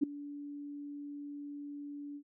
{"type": "tone with ADSR envelope", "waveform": "sine", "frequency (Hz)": 288.4, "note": "D4", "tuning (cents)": -31, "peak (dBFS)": -22, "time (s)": [0.01, 2.23], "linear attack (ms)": 24, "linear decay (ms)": 6, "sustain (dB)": -19, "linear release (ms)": 72, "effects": []}